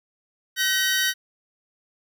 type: tone pair together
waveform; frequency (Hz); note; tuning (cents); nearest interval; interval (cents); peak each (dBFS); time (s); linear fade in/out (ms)
20% pulse; 1525.3 / 1894; G6 / A#6; -48 / +27; major third; 375; -18; 0.56-1.14; 50
effects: none